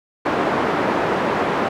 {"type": "band-pass noise", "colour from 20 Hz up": "pink", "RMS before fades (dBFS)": -20, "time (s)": [0.25, 1.69], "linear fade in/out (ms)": 10, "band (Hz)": [270, 1400], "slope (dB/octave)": 12, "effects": []}